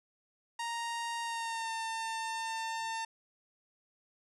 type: tone with pitch glide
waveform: sawtooth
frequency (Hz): 932.3 to 900.5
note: A#5 to A5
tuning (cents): 0 to +40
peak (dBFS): -31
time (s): 0.59-3.05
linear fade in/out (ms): 5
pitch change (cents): -60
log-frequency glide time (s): 1.22-1.75
effects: resampled to 24000 Hz + 12-bit